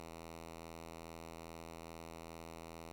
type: tone with vibrato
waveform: 5% pulse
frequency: 82.41 Hz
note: E2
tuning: in tune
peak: -37 dBFS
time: 0-2.92 s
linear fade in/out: 0 ms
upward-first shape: triangle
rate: 15 Hz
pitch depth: 9 cents each way
effects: none